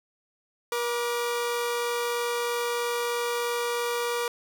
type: tone pair together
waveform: sawtooth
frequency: 478.5 / 1174.7 Hz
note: A#4 / D6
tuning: +45 / 0 cents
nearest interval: octave + major third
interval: 1555 cents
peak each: -23 / -30 dBFS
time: 0.72-4.28 s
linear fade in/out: 2 ms
effects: none